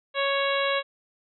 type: harmonic tone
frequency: 554.4 Hz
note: C#5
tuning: in tune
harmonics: 1 / 2 / 3 / 4 / 5 / 6 / 7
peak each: -26 / -29 / -31 / -32 / -33 / -34 / -34 dBFS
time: 0.14-0.83 s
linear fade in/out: 50 ms
effects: none